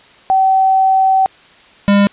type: tone pair in turn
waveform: sine / square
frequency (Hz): 765 / 201.5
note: G5 / G3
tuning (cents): -42 / +48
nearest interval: octave + major seventh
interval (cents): 2310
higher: first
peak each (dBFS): -8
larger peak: neither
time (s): 0.3-1.26 / 1.88-2.07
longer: first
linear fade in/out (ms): 0
effects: white hiss -44 dBFS RMS until 2.12 s + resampled to 8000 Hz